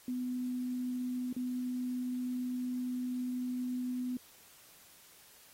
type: tone with dropouts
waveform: sine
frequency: 250 Hz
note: B3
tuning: 21 cents sharp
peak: -33 dBFS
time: 0.08-4.17 s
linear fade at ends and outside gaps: 2 ms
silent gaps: 1.328-1.364 s
effects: white hiss -59 dBFS RMS until 5.53 s + AAC 48 kbps